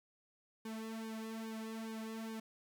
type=tone with flanger; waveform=sawtooth; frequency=222.3 Hz; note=A3; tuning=18 cents sharp; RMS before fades=-44 dBFS; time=0.65-2.4 s; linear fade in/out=5 ms; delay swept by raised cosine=1.5 to 3.2 ms; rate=2.4 Hz; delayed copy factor=-0.85; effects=12-bit